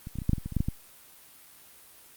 clicks, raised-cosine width 5 ms, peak -25 / -26 / -19 / -24 / -11 / -11 / -22 / -21 / -24 / -13 / -13 / -15 dBFS, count 12, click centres 0.071 / 0.156 / 0.187 / 0.219 / 0.294 / 0.333 / 0.382 / 0.46 / 0.523 / 0.567 / 0.605 / 0.685 s, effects white hiss -53 dBFS RMS until 2.16 s + Opus 32 kbps

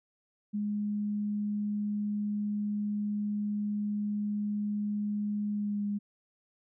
sine tone with pitch glide, 207.6 to 204.6 Hz, G#3 to G#3, 0 to -26 cents, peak -29 dBFS, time 0.53-5.99 s, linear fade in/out 20 ms, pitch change -26 cents, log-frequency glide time 5.52-5.85 s, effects none

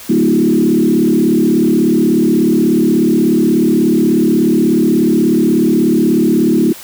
sine tone with frequency modulation, 277.2 Hz, C#4, in tune, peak -8 dBFS, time 0.09-6.73 s, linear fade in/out 10 ms, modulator 36.5 Hz, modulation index 2.3, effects white hiss -33 dBFS RMS until 6.83 s

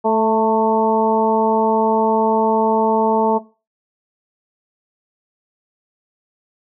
harmonic tone with a mistuned harmonic, 220 Hz, A3, in tune, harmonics 1 / 2 / 3 / 4 / 5, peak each -21 / -17 / -19 / -17 / -28 dBFS, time 0.04-3.39 s, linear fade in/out 20 ms, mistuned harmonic 4, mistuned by +22 cents, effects noise-tail reverb RT60 0.3 s tail -17 dB re dry

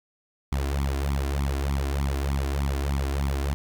sawtooth tone with flanger, 69.3 Hz, C#2, in tune, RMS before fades -26 dBFS, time 0.52-3.54 s, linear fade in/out 0 ms, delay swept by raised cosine 0.87 to 2.97 ms, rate 3.3 Hz, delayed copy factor +0.95, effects none

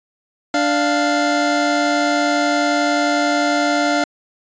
25% pulse tone pair together, 293.5 / 698 Hz, D4 / F5, -1 / -1 cents, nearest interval octave + minor third, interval 1500 cents, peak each -14 dBFS, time 0.54-4.04 s, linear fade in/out 2 ms, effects resampled to 16000 Hz

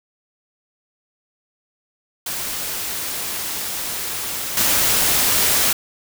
white noise with level steps, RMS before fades -26 / -17 dBFS, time 2.26-5.73 s, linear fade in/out 5 ms, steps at 4.57 s, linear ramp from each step 2 ms, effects none

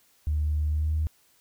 sine tone with pitch glide, 75.6 to 77.77 Hz, D#2 to D#2, -49 to 0 cents, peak -22 dBFS, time 0.27-1.07 s, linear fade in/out 0 ms, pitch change +49 cents, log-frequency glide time 0.69-0.93 s, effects tanh soft clip ceiling -18 dBFS + white hiss -63 dBFS RMS until 1.4 s

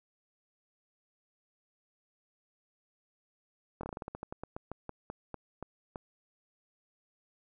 slowing click train, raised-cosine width 1 ms, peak -25 dBFS, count 19, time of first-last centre 3.81-5.958 s, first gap 23 ms, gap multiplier 1.17, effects none

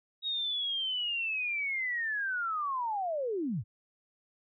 sine linear sweep, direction down, 3791 to 84 Hz, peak -30 dBFS, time 0.22-3.64 s, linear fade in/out 50 ms, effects none

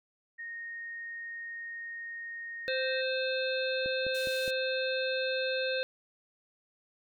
sine tone, 1856 Hz, A#6, 8 cents flat, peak -38 dBFS, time 0.38-3.02 s, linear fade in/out 20 ms
harmonic tone, 521 Hz, C5, 7 cents flat, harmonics 1 / 3 / 5 / 7 / 8, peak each -31 / -36 / -38 / -39 / -40 dBFS, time 2.68-5.83 s, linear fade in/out 0 ms
click train, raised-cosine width 2 ms, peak -29 dBFS, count 4, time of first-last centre 3.86-4.479 s, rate 4.85 Hz
pink band-pass noise, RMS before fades -47 dBFS, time 4.14-4.51 s, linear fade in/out 10 ms, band 3800 to 16000 Hz, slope 12 dB/octave
effects none

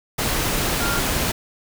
sine tone in noise, 1396.9 Hz, F6, in tune, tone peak -25 dBFS, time 0.8-1 s, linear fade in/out 10 ms, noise pink, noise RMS -22 dBFS, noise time 0.18-1.32 s, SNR -6 dB, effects none

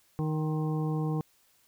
harmonic tone with a mistuned harmonic, 155.56 Hz, D#3, in tune, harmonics 1 / 2 / 3 / 5 / 6 / 7, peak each -28 / -35 / -38 / -42 / -50 / -45 dBFS, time 0.19-1.21 s, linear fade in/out 0 ms, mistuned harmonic 7, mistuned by -36 cents, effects white hiss -66 dBFS RMS until 1.67 s

